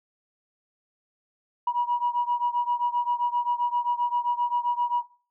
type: beating tone pair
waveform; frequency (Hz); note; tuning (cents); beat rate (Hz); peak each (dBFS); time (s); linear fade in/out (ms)
sine; 962 / 969.6; B5 / B5; -46 / -32; 7.6; -24 / -26; 1.67-5.03; 5
effects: noise-tail reverb RT60 0.4 s tail -17 dB re dry + tanh soft clip ceiling -16 dBFS